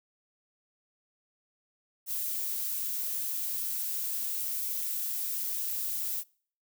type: noise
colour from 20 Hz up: violet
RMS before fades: -33 dBFS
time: 2.06-6.24 s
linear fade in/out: 50 ms
effects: noise-tail reverb RT60 0.5 s tail -25 dB re dry